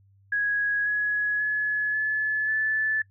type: tone with pitch steps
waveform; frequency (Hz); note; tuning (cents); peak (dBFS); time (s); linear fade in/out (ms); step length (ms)
sine; 1661.2 / 1681.5 / 1702 / 1722.8 / 1743.8; G#6 / G#6 / G#6 / A6 / A6; 0 / +21 / +42 / -37 / -16; -22; 0.32-3.02; 5; 540
effects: noise-tail reverb RT60 0.1 s tail -22 dB re dry + added 98 Hz sine -56 dBFS peak until 3.1 s